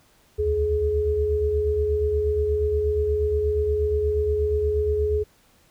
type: tone cluster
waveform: sine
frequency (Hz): 69.7 / 78.1 / 421.8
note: C#2 / D#2 / G#4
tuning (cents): +10 / +7 / +27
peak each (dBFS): -29 / -26 / -21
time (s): 0.38-5.24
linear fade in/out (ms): 20
effects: pink hiss -59 dBFS RMS until 5.7 s